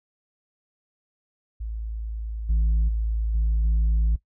sine tone with level steps, 54.8 Hz, A1, 6 cents flat, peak -28 / -15 / -21 / -17 / -15 dBFS, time 1.6-4.16 s, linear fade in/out 10 ms, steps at 2.49 / 2.88 / 3.34 / 3.64 s, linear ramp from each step 10 ms, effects noise-tail reverb RT60 0.1 s tail -19 dB re dry + tanh soft clip ceiling -17 dBFS

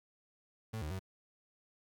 35% pulse tone with pitch steps, 110.6 / 76.3 / 94.6 Hz, A2 / D#2 / F#2, +9 / -33 / +39 cents, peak -36 dBFS, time 0.73-0.994 s, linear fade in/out 10 ms, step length 88 ms, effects 12-bit

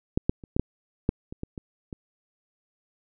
clicks, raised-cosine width 3 ms, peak -9 / -8 / -29 / -12 / -8 / -8 / -24 / -19 / -23 / -23 dBFS, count 10, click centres 0.175 / 0.295 / 0.438 / 0.565 / 0.596 / 1.091 / 1.325 / 1.434 / 1.578 / 1.928 s, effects none

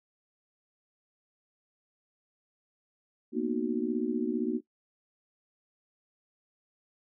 sine chord, B major seventh, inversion third, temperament just, 231.5 / 246.9 / 308.7 / 370.4 Hz, A#3 / B3 / D#4 / F#4, -12 / 0 / -14 / +2 cents, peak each -33 dBFS, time 3.32-4.61 s, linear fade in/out 50 ms, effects noise-tail reverb RT60 0.1 s tail -19 dB re dry

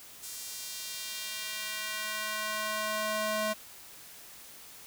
square tone with high-pass filter sweep, 214.5 Hz, A3, 44 cents flat, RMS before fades -35 dBFS, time 0.22-3.54 s, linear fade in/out 20 ms, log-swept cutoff 6800 to 520 Hz, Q 0.95, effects white hiss -50 dBFS RMS until 4.86 s

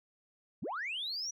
sine linear sweep, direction up, 99.2 to 5920 Hz, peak -34 dBFS, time 0.62-1.31 s, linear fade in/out 10 ms, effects tanh soft clip ceiling -31 dBFS

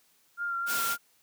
sine tone with vibrato, 1390 Hz, F6, 9 cents flat, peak -29 dBFS, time 0.37-0.98 s, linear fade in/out 50 ms, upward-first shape sine, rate 3.7 Hz, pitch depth 22 cents each way
white high-pass noise, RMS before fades -32 dBFS, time 0.66-0.97 s, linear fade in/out 50 ms, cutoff 150 Hz, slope 12 dB/octave
effects white hiss -66 dBFS RMS until 1.22 s + high-pass 80 Hz 12 dB/octave

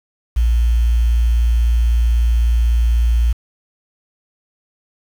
sine tone with quantisation, 58.1 Hz, A#1, 5 cents flat, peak -11 dBFS, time 0.36-3.33 s, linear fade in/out 10 ms, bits 6, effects none

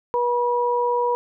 sine tone pair together, 484 / 968 Hz, B4 / B5, -35 / -35 cents, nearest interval octave, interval 1200 cents, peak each -21 / -21 dBFS, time 0.14-1.15 s, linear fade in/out 0 ms, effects none

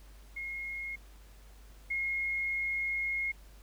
sine tone pair in turn, 2153 / 2153 Hz, C7 / C7, +49 / +49 cents, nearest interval unison, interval 0 cents, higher neither, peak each -36 / -30 dBFS, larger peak second, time 0.36-0.96 / 1.9-3.32 s, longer second, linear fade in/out 10 ms, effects added 50 Hz sine -51 dBFS peak until 3.62 s + pink hiss -61 dBFS RMS until 3.62 s

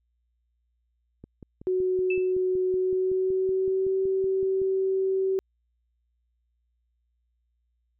click train, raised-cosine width 3 ms, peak -30 dBFS, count 19, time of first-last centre 1.24-4.617 s, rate 5.33 Hz
sine tone with pitch glide, 370 to 382.2 Hz, F#4 to G4, 0 to -44 cents, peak -22 dBFS, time 1.67-5.39 s, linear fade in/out 0 ms, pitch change +56 cents, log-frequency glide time 2.66-3.97 s
sine tone with exponential decay, 2637 Hz, E7, in tune, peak -27 dBFS, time 2.1-2.33 s, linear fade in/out 5 ms, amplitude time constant 50 ms
effects added 59 Hz sine -70 dBFS peak until 7.99 s

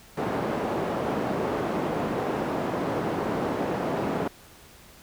white band-pass noise, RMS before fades -28 dBFS, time 0.17-4.28 s, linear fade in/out 5 ms, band 140 to 640 Hz, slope 12 dB/octave, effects pink hiss -51 dBFS RMS until 5.02 s

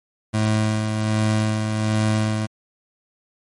25% pulse tone with tremolo, 108.3 Hz, A2, 27 cents flat, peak -13 dBFS, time 0.33-2.47 s, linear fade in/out 20 ms, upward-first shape sine, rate 1.3 Hz, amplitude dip 40%, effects MP3 48 kbps

